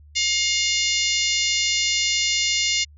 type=harmonic tone; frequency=711 Hz; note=F5; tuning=31 cents sharp; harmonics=3 / 4 / 5 / 6 / 7 / 8 / 9 / 10; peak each=-25 / -26 / -27 / -28 / -28 / -29 / -30 / -30 dBFS; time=0.15-2.85 s; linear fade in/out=20 ms; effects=added 74 Hz sine -45 dBFS peak until 2.97 s